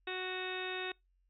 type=harmonic tone; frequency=370 Hz; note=F#4; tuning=in tune; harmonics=1 / 2 / 3 / 4 / 5 / 6 / 7 / 8 / 9 / 10; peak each=-41 / -46 / -49 / -46 / -45 / -51 / -44 / -54 / -56 / -45 dBFS; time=0.07-0.92 s; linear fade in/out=5 ms; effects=noise-tail reverb RT60 0.2 s tail -26 dB re dry + added 45 Hz sine -70 dBFS peak until 1.29 s